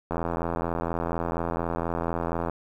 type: click train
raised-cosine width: 1 ms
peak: -14 dBFS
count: 202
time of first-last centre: 0.11-2.497 s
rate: 84.2 Hz
effects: 9-bit

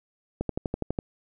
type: click train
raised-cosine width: 2 ms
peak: -14 dBFS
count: 8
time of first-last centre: 0.41-0.989 s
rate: 12.1 Hz
effects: none

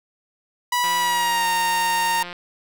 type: tone with pitch glide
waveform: sawtooth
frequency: 979 to 924.1 Hz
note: B5 to A#5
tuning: -15 to -15 cents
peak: -15 dBFS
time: 0.72-2.23 s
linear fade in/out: 5 ms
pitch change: -100 cents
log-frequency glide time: 0.97-1.46 s
type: click train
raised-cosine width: 0.3 ms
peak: -18 dBFS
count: 263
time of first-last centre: 0.84-2.329 s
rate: 176 Hz
effects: none

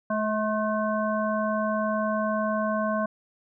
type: harmonic tone with a mistuned harmonic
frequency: 214.5 Hz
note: A3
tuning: 44 cents flat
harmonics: 1 / 3 / 5 / 7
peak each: -28 / -27 / -30 / -34 dBFS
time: 0.1-3.06 s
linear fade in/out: 5 ms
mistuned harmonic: 7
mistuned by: +25 cents
effects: none

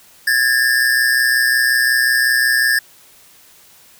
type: tone pair together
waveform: square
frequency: 1653 / 1778.5 Hz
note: G#6 / A6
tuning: -9 / +18 cents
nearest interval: minor second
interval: 127 cents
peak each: -16 dBFS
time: 0.27-2.79 s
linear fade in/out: 5 ms
effects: white hiss -47 dBFS RMS until 3.99 s

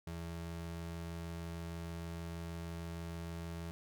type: ring-modulated tone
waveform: square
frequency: 124.8 Hz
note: B2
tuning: 19 cents sharp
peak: -39 dBFS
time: 0.07-3.71 s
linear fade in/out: 0 ms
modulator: 43.2 Hz
effects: none

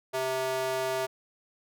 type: tone with high-pass filter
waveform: square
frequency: 130.8 Hz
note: C3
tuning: in tune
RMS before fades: -30 dBFS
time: 0.13-1.07 s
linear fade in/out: 20 ms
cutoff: 540 Hz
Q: 2.4
effects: none

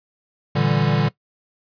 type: chord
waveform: square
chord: E half-diminished seventh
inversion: second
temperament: equal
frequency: 116.54 / 146.83 / 164.81 / 196 Hz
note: Bb2 / D3 / E3 / G3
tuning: 0 / 0 / 0 / 0 cents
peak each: -24 / -19 / -25 / -25 dBFS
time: 0.55-1.09 s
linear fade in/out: 10 ms
effects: noise-tail reverb RT60 0.1 s tail -19 dB re dry + resampled to 11025 Hz

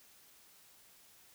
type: silence
effects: white hiss -62 dBFS RMS until 1.34 s

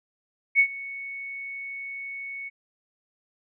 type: tone with ADSR envelope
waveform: sine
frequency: 2217 Hz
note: C#7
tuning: in tune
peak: -13 dBFS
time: 0.55-2.5 s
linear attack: 43 ms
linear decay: 77 ms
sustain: -20 dB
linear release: 25 ms
effects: none

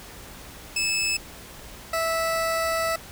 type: tone pair in turn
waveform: 20% pulse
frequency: 2610 / 656.1 Hz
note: E7 / E5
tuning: -18 / -8 cents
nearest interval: 2 octaves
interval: 2390 cents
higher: first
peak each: -18 dBFS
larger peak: neither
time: 0.76-1.17 / 1.93-2.96 s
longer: second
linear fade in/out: 5 ms
effects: added 60 Hz sine -51 dBFS peak until 3.11 s + pink hiss -43 dBFS RMS until 3.11 s

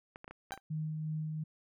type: clicks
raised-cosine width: 0.5 ms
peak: -32 dBFS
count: 7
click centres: 0.159 / 0.244 / 0.279 / 0.31 / 0.508 / 0.539 / 0.576 s
type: tone with exponential decay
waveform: 30% pulse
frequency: 784 Hz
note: G5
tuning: in tune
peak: -31 dBFS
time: 0.52-0.6 s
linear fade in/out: 0 ms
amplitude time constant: 16 ms
type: tone with tremolo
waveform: sine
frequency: 155.56 Hz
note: D#3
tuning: in tune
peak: -33 dBFS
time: 0.7-1.44 s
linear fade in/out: 10 ms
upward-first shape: sine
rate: 2.8 Hz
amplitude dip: 25%
effects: none

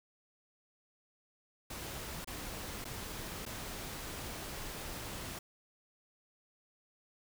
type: noise with dropouts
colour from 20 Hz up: pink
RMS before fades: -43 dBFS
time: 1.7-5.39 s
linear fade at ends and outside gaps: 5 ms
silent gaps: 2.246-2.273 / 2.844-2.852 / 3.454-3.462 s
effects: none

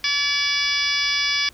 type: harmonic tone with a mistuned harmonic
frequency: 573 Hz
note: D5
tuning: 43 cents flat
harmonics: 2 / 3 / 4 / 5 / 6 / 7 / 8 / 9 / 10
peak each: -35 / -29 / -24 / -32 / -26 / -36 / -30 / -24 / -34 dBFS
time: 0.04-1.49 s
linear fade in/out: 2 ms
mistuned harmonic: 9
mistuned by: -36 cents
effects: added 50 Hz sine -51 dBFS peak until 1.53 s + pink hiss -51 dBFS RMS until 1.53 s

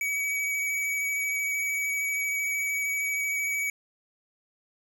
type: tone with vibrato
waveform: square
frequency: 2270 Hz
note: C#7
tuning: 41 cents sharp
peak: -27 dBFS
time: 0.01-3.7 s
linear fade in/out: 2 ms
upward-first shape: sine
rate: 13 Hz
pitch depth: 16 cents each way
effects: none

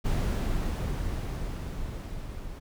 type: noise with level ramp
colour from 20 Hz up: brown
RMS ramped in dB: -26 to -39 dBFS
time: 0.04-2.6 s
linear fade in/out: 20 ms
effects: none

